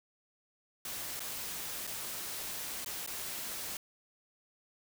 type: noise with dropouts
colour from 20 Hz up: white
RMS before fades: -40 dBFS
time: 0.85-3.77 s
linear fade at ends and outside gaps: 2 ms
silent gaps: 1.195-1.203 / 1.869-1.874 / 2.847-2.86 / 3.063-3.074 s
effects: none